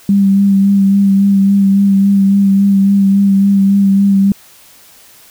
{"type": "tone with vibrato", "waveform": "sine", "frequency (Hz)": 197.3, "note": "G3", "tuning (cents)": 11, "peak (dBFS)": -6, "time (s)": [0.09, 4.32], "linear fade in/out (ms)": 2, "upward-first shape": "sine", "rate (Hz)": 3.6, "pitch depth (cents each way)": 21, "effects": ["white hiss -42 dBFS RMS until 5.3 s"]}